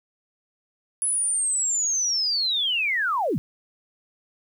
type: linear sweep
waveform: sine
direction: down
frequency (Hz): 10330 to 110.6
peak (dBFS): -21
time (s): 1.02-3.38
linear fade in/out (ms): 0
effects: 9-bit